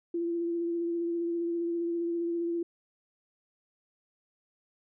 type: tone with vibrato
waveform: sine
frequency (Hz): 340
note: F4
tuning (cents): -46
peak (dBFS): -28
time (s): 0.14-2.63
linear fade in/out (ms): 5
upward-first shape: triangle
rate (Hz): 15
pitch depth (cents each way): 22
effects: none